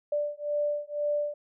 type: beating tone pair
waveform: sine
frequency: 587.3 / 589.3 Hz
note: D5 / D5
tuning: 0 / +6 cents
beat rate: 2 Hz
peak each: -30 dBFS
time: 0.12-1.34 s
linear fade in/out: 5 ms
effects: none